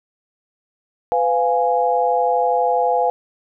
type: chord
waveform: sine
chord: F diminished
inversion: second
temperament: equal with one note detuned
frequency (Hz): 502.2 / 698.5 / 830.6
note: Cb5 / F5 / Ab5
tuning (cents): +29 / 0 / 0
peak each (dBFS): -19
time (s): 1.12-3.1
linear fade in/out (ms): 0
effects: none